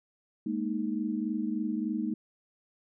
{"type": "chord", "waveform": "sine", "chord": "Ab suspended second", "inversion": "none", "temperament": "equal with one note detuned", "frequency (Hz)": [209.7, 233.1, 311.1], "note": ["Ab3", "Bb3", "Eb4"], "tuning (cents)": [17, 0, 0], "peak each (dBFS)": -33, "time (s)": [0.46, 2.14], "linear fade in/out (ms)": 5, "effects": []}